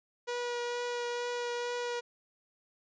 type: tone with vibrato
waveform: sawtooth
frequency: 483 Hz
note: B4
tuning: 39 cents flat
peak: -29 dBFS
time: 0.27-2.01 s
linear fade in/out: 20 ms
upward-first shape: triangle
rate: 2.2 Hz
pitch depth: 12 cents each way
effects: resampled to 16000 Hz